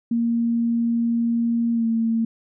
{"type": "tone with pitch glide", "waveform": "sine", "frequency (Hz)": [233.1, 227.1], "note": ["A#3", "A#3"], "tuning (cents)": [0, -45], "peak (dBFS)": -18, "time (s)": [0.11, 2.25], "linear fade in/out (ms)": 5, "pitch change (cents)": -45, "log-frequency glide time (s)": [1.73, 1.86], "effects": []}